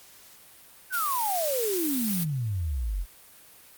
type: exponential sweep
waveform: sine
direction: down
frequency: 1568 to 40.73 Hz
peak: -26 dBFS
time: 0.9-3.06 s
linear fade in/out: 50 ms
type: noise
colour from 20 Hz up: blue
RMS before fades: -31 dBFS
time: 0.92-2.25 s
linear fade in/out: 20 ms
effects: white hiss -52 dBFS RMS until 3.77 s + Opus 48 kbps